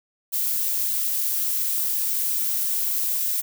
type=noise; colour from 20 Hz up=violet; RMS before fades=-24 dBFS; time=0.32-3.42 s; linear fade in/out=20 ms; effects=none